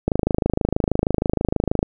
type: click train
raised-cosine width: 2 ms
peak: -4 dBFS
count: 47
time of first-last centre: 0.08-1.829 s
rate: 26.3 Hz
effects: none